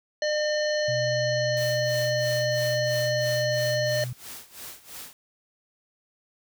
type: harmonic tone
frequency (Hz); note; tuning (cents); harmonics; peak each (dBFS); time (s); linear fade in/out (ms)
604; D5; +48; 1 / 3 / 5 / 7 / 9 / 10; -24 / -31 / -39 / -33 / -46 / -40; 0.22-4.04; 2
type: tone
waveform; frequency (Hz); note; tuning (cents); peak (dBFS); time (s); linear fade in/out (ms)
sine; 124; B2; +7; -30; 0.88-4.13; 5
type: noise with tremolo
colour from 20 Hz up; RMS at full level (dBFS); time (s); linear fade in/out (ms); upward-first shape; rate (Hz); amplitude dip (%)
white; -39; 1.57-5.13; 0; sine; 3; 85
effects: none